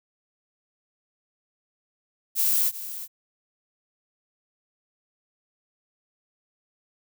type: noise with echo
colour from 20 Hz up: violet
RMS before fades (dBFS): -22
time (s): 2.35-2.72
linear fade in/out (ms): 50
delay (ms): 360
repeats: 1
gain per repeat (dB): -13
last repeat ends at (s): 3.08
effects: none